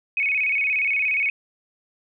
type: tone with vibrato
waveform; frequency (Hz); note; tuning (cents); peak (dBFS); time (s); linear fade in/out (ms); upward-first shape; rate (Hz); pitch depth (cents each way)
sine; 2365; D7; +12; -19; 0.17-1.3; 2; square; 17; 110
effects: none